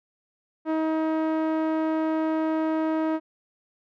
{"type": "tone with low-pass filter", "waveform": "sawtooth", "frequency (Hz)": 317, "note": "D#4", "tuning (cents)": 32, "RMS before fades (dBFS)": -25, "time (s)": [0.65, 3.2], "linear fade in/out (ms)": 50, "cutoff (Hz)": 1200, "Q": 0.74, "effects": []}